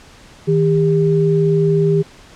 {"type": "tone pair together", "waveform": "sine", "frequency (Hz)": [158.74, 400], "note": ["D#3", "G4"], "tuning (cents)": [35, 35], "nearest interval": "octave + major third", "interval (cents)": 1600, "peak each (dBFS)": -14, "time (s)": [0.47, 2.03], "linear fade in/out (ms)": 20, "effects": ["pink hiss -43 dBFS RMS until 2.35 s", "low-pass 7000 Hz 12 dB/octave"]}